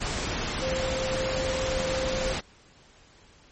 sine tone in noise, 523.3 Hz, C5, in tune, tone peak -28 dBFS, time 0.61-2.34 s, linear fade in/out 20 ms, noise pink, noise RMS -30 dBFS, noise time 0-2.41 s, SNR -1 dB, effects pink hiss -56 dBFS RMS until 3.51 s + MP3 32 kbps

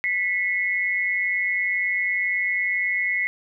sine tone pair together, 1982 / 2174 Hz, B6 / C#7, +6 / -34 cents, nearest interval major second, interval 160 cents, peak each -23 / -24 dBFS, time 0.04-3.27 s, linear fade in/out 0 ms, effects none

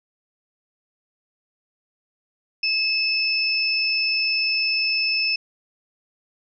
sine tone pair together, 2600 / 5263 Hz, E7 / E8, -24 / -4 cents, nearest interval octave, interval 1220 cents, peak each -22 dBFS, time 2.63-5.36 s, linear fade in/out 5 ms, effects none

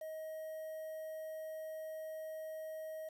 triangle tone with quantisation, 630 Hz, D#5, 21 cents sharp, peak -40 dBFS, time 0.01-3.09 s, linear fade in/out 5 ms, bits 10, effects none

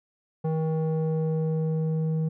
square tone with low-pass filter sweep, 158.9 Hz, D#3, 37 cents sharp, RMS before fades -26 dBFS, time 0.44-2.29 s, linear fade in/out 10 ms, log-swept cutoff 660 to 320 Hz, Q 1.8, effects none

